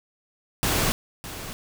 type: noise with echo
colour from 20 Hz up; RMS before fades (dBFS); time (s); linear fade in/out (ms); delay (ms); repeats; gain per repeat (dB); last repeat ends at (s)
pink; -23; 0.63-0.92; 0; 610; 1; -13; 1.53
effects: none